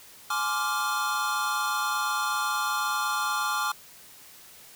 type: chord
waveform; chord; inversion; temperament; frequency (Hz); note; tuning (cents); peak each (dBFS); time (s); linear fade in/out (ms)
square; D half-diminished seventh; second; equal with one note detuned; 843.2 / 1046.5 / 1174.7 / 1396.9; Ab5 / C6 / D6 / F6; +26 / 0 / 0 / 0; -34 / -35 / -30 / -31; 0.3-3.72; 5
effects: white hiss -50 dBFS RMS until 4.75 s